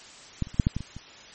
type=clicks; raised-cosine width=5 ms; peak=-13 / -29 / -28 / -6 / -8 / -16 / -23 / -26 dBFS; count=8; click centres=0.423 / 0.471 / 0.544 / 0.598 / 0.669 / 0.766 / 0.806 / 0.966 s; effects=white hiss -47 dBFS RMS until 1.34 s + MP3 32 kbps